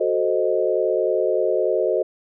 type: chord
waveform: sine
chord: F# diminished seventh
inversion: none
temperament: equal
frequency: 370 / 440 / 523.3 / 622.3 Hz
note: F#4 / A4 / C5 / Eb5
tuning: 0 / 0 / 0 / 0 cents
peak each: -23 dBFS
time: 0-2.03 s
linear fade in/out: 10 ms
effects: none